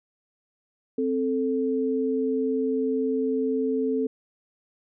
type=tone pair together; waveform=sine; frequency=261.9 / 440 Hz; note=C4 / A4; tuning=+2 / 0 cents; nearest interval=major sixth; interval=898 cents; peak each=-25 dBFS; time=0.98-4.07 s; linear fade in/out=5 ms; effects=none